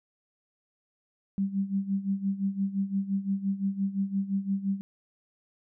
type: tone with tremolo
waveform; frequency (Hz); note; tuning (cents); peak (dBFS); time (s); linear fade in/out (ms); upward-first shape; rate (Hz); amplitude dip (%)
sine; 196; G3; 0; -23; 1.38-4.81; 0; sine; 5.8; 80
effects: none